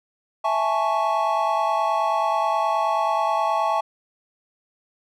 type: chord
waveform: triangle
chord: A major seventh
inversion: second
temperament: equal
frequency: 659.3 / 830.6 / 880 / 1108.7 Hz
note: E5 / G#5 / A5 / C#6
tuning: 0 / 0 / 0 / 0 cents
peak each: -23 dBFS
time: 0.44-3.81 s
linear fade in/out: 10 ms
effects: none